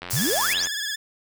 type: click train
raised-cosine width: 0.3 ms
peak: -18 dBFS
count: 59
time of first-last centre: 0.02-0.67 s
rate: 89.2 Hz
type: high-pass noise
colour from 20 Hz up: pink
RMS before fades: -27 dBFS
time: 0.1-0.54 s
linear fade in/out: 10 ms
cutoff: 4700 Hz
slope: 48 dB/octave
type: exponential sweep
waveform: sine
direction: up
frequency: 103.83 to 7040 Hz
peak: -23 dBFS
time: 0.13-0.66 s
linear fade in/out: 5 ms
type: tone with vibrato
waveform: 15% pulse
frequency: 1700 Hz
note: G#6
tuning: 40 cents sharp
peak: -20 dBFS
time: 0.16-0.96 s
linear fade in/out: 10 ms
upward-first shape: sine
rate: 18 Hz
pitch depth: 62 cents each way
effects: none